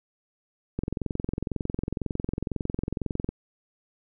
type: click train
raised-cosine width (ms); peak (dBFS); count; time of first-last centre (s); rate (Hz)
3; -15; 56; 0.79-3.29; 22
effects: none